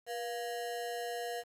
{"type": "ring-modulated tone", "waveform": "square", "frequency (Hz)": 591, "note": "D5", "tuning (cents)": 11, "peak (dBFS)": -34, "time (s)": [0.06, 1.44], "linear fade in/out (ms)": 50, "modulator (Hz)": 111, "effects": ["resampled to 32000 Hz", "10-bit"]}